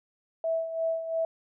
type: tone with tremolo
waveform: sine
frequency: 654 Hz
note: E5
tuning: 14 cents flat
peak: -24 dBFS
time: 0.44-1.25 s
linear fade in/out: 2 ms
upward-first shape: sine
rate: 2.9 Hz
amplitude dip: 65%
effects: none